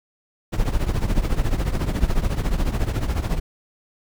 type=noise with tremolo; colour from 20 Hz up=brown; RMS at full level=-17 dBFS; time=0.52-3.4 s; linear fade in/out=20 ms; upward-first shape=triangle; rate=14 Hz; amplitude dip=85%; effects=none